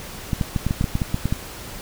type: clicks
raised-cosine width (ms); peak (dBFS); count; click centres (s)
5; -8; 12; 0.332 / 0.412 / 0.562 / 0.666 / 0.709 / 0.811 / 0.842 / 0.954 / 1.018 / 1.144 / 1.256 / 1.325
effects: pink hiss -36 dBFS RMS until 1.81 s